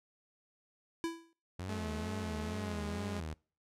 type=tone with exponential decay; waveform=square; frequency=332 Hz; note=E4; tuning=12 cents sharp; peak=-31 dBFS; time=1.04-1.33 s; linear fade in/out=0 ms; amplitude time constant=61 ms
type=tone with vibrato; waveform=sawtooth; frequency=86.2 Hz; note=F2; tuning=22 cents flat; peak=-35 dBFS; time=1.59-3.34 s; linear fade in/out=5 ms; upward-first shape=sine; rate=2.2 Hz; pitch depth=180 cents each way
type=tone with pitch glide; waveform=sawtooth; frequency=214.9 to 205.4 Hz; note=A3 to G#3; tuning=-41 to -19 cents; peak=-35 dBFS; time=1.69-3.2 s; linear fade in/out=0 ms; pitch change=-78 cents; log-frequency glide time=2.47-2.88 s
effects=noise-tail reverb RT60 0.4 s tail -25 dB re dry + low-pass 10000 Hz 12 dB/octave